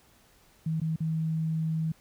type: tone with dropouts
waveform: sine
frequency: 160 Hz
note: D#3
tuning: 49 cents sharp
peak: -26 dBFS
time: 0.66-1.92 s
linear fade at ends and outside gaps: 5 ms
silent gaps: 0.801-0.815 / 0.961-1.004 s
effects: pink hiss -61 dBFS RMS until 2 s